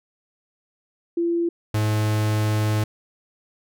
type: tone pair in turn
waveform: sine / 45% pulse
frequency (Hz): 340.4 / 107.03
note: F4 / A2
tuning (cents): -44 / -47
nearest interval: octave + minor sixth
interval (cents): 2003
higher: first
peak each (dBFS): -19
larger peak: neither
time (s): 1.17-1.49 / 1.74-2.84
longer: second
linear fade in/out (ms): 5
effects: none